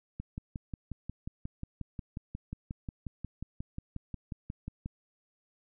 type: click train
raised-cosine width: 5 ms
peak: -25 dBFS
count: 27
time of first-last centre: 0.2-4.859 s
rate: 5.58 Hz
effects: none